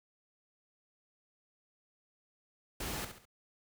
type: noise with echo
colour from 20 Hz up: pink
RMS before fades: -39 dBFS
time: 2.8-3.05 s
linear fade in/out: 5 ms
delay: 68 ms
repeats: 3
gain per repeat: -8 dB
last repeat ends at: 3.254 s
effects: none